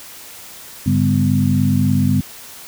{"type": "harmonic tone with a mistuned harmonic", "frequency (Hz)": 50.2, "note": "G1", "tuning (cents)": 42, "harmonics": [2, 3, 4, 5], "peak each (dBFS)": [-18, -18, -18, -18], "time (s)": [0.86, 2.21], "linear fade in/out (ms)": 5, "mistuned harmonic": 3, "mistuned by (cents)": -77, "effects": ["white hiss -37 dBFS RMS until 2.67 s"]}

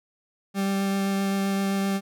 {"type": "tone with vibrato", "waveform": "40% pulse", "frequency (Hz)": 196, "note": "G3", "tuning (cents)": 0, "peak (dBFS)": -22, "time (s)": [0.54, 2.01], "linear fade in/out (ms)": 50, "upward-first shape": "triangle", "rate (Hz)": 7.7, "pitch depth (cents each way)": 10, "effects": []}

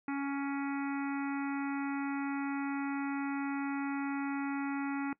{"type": "harmonic tone", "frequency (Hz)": 278.8, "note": "C#4", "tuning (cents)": 10, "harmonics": [1, 3, 4, 5, 6, 7, 8, 9], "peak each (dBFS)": [-33, -42, -47, -44, -53, -48, -51, -51], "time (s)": [0.08, 5.13], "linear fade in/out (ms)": 2, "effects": ["noise-tail reverb RT60 0.1 s tail -21 dB re dry"]}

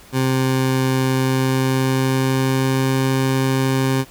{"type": "tone with pitch glide", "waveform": "20% pulse", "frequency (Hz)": [131.2, 132.72], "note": ["C3", "C3"], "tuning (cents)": [5, 25], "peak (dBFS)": -11, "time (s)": [0.12, 4.05], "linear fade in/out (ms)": 50, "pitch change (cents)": 20, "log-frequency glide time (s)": [1.16, 2.98], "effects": ["pink hiss -45 dBFS RMS until 4.1 s"]}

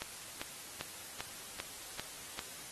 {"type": "click train", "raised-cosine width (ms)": 0.2, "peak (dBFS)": -20, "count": 7, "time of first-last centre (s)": [0.02, 2.392], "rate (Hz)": 2.53, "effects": ["white hiss -48 dBFS RMS until 2.71 s", "AAC 32 kbps"]}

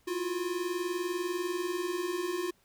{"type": "tone pair together", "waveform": "square", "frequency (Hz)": [339.5, 359.7], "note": ["F4", "F#4"], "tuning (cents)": [-49, -49], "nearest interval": "minor second", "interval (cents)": 100, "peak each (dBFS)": [-37, -33], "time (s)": [0.07, 2.51], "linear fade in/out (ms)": 10, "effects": ["pink hiss -68 dBFS RMS until 2.64 s"]}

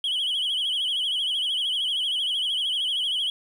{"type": "tone with vibrato", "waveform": "sine", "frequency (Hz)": 3136, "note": "G7", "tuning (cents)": 0, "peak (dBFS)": -21, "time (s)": [0.04, 3.3], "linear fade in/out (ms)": 2, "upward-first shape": "sine", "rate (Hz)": 13, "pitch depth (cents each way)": 110, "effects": ["tanh soft clip ceiling -21 dBFS", "9-bit"]}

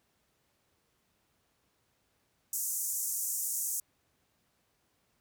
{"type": "band-pass noise", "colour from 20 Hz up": "pink", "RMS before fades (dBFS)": -34, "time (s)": [2.53, 3.8], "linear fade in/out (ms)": 2, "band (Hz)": [6400, 16000], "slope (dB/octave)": 48, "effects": ["pink hiss -74 dBFS RMS until 5.2 s", "high-pass 60 Hz 12 dB/octave"]}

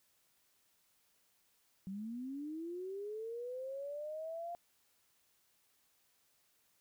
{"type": "linear sweep", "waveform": "sine", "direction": "up", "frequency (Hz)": [185.5, 698.5], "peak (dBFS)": -40, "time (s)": [1.87, 4.55], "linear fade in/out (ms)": 0, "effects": ["white hiss -74 dBFS RMS until 6.8 s"]}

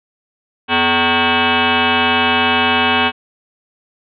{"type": "tone with frequency modulation", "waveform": "sine", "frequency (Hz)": 921, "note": "A#5", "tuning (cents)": -21, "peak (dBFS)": -11, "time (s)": [0.68, 3.12], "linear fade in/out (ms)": 50, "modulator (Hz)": 337, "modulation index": 6.7, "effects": []}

